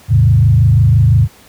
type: tone with frequency modulation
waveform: sine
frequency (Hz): 110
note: A2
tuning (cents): 0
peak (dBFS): -5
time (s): 0.08-1.28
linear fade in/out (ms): 50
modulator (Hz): 25.9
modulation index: 1.2
effects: pink hiss -43 dBFS RMS until 1.48 s + high-pass 60 Hz 12 dB/octave